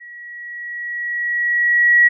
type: tone with level ramp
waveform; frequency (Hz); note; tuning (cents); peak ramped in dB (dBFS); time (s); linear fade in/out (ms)
sine; 1919; A#6; +50; -35 to -7; 0-2.09; 20
effects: none